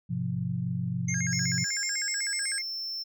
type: chord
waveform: sine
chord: F minor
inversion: first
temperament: equal with one note detuned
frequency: 103.83 / 127.9 / 174.61 Hz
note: Ab2 / C3 / F3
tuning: 0 / -39 / 0 cents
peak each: -36 / -31 / -31 dBFS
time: 0.09-1.65 s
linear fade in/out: 20 ms
type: tone with vibrato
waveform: triangle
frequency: 1864.7 Hz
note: A#6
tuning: in tune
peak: -31 dBFS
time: 1.08-2.62 s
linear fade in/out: 10 ms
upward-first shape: square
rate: 8 Hz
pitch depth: 230 cents each way
type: linear sweep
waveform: sine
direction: up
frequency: 6272 to 8310 Hz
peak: -32 dBFS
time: 1.08-2.59 s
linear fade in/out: 5 ms
type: tone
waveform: triangle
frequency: 5350 Hz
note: E8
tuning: 25 cents sharp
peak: -31 dBFS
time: 1.31-3.04 s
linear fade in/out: 20 ms
effects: none